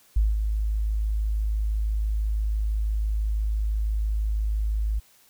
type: tone with ADSR envelope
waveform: sine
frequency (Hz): 53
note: G#1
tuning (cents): +36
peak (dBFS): -16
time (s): 0.16-5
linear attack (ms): 7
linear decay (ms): 190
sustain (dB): -6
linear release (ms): 17
effects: white hiss -58 dBFS RMS until 5.29 s